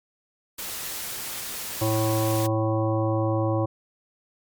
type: noise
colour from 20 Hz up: white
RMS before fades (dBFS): -33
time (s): 0.58-2.47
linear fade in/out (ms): 10
type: harmonic tone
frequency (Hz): 110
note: A2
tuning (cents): 0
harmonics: 1 / 3 / 5 / 7 / 9 / 10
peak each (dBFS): -24 / -26 / -27 / -33 / -35 / -36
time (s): 1.81-3.66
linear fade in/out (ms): 10
effects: MP3 96 kbps